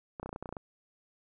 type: clicks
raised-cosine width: 1 ms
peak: -25 dBFS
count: 11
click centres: 0.198 / 0.23 / 0.26 / 0.292 / 0.329 / 0.361 / 0.426 / 0.458 / 0.491 / 0.526 / 0.568 s
effects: none